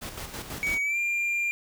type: noise with tremolo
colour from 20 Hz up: pink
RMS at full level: -36 dBFS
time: 0.01-0.79 s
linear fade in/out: 20 ms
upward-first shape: square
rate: 6.1 Hz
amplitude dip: 50%
type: tone with pitch glide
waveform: triangle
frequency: 2257 to 2391 Hz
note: C#7 to D7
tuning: +31 to +30 cents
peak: -23 dBFS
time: 0.63-1.51 s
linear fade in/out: 0 ms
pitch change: +99 cents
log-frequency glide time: 0.82-0.98 s
effects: none